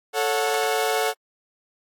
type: chord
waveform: sawtooth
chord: F# minor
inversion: first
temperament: equal with one note detuned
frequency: 440 / 554.4 / 729.4 Hz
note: A4 / C#5 / F#5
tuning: 0 / 0 / -25 cents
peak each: -20 / -24 / -21 dBFS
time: 0.13-1.14 s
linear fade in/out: 50 ms
effects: AAC 64 kbps